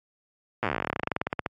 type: slowing click train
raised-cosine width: 0.5 ms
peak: -11 dBFS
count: 30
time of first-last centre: 0.63-1.462 s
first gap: 8 ms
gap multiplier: 1.08
effects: high-pass 80 Hz 12 dB/octave + AAC 48 kbps